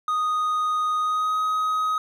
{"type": "tone with pitch glide", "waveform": "triangle", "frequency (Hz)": [1242, 1260.8], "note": ["D#6", "D#6"], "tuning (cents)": [-3, 23], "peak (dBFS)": -19, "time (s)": [0.08, 1.98], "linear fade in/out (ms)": 2, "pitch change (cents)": 26, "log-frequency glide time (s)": [0.99, 1.38], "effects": []}